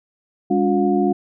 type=tone cluster; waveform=sine; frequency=201.8 / 284.3 / 358 / 716 Hz; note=G#3 / C#4 / F4 / F5; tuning=-49 / +44 / +43 / +43 cents; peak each=-20 / -20 / -19 / -23 dBFS; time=0.5-1.13 s; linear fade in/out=10 ms; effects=none